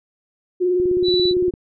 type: tone with vibrato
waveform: sine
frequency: 360.8 Hz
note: F#4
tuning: 44 cents flat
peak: -15 dBFS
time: 0.6-1.51 s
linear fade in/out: 20 ms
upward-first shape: triangle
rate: 19 Hz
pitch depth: 41 cents each way
type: click train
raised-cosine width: 3 ms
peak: -20 dBFS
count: 14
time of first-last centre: 0.8-1.539 s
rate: 17.6 Hz
type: tone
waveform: sine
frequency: 3957 Hz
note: B7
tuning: 3 cents sharp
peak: -19 dBFS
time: 1.03-1.34 s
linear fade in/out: 50 ms
effects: none